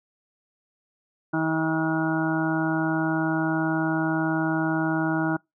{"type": "harmonic tone", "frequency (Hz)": 159.9, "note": "D#3", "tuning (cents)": 48, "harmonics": [1, 2, 4, 5, 6, 7, 8, 9], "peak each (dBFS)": [-29, -24, -33, -33, -35, -40, -39, -30], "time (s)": [1.33, 5.37], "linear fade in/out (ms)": 10, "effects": ["noise-tail reverb RT60 0.2 s tail -26 dB re dry"]}